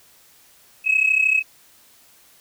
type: tone pair together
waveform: sine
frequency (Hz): 2548 / 2581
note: D#7 / E7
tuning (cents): +41 / -37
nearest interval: unison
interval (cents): 22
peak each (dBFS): -17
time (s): 0.84-1.43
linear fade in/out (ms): 50
effects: tanh soft clip ceiling -9 dBFS + white hiss -53 dBFS RMS until 2.4 s